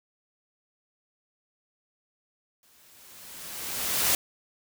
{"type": "noise with exponential growth", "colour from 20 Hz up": "white", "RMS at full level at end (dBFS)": -22, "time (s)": [2.63, 4.15], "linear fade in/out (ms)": 1, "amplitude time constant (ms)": 330, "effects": []}